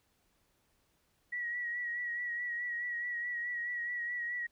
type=tone with vibrato; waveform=sine; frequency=1921 Hz; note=B6; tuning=48 cents flat; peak=-34 dBFS; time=1.32-4.47 s; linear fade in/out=10 ms; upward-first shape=sine; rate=4.7 Hz; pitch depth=34 cents each way; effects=pink hiss -74 dBFS RMS until 4.51 s